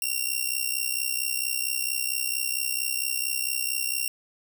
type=tone with amplitude modulation; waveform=5% pulse; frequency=2751 Hz; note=F7; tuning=27 cents flat; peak=-13 dBFS; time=0.02-4.08 s; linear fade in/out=2 ms; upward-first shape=sine; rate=64.4 Hz; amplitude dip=80%; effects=none

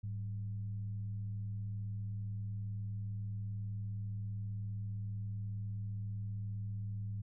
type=tone with frequency modulation; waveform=sine; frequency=103.83 Hz; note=G#2; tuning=in tune; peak=-37 dBFS; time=0.03-7.22 s; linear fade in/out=10 ms; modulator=84.9 Hz; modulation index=0.35; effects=none

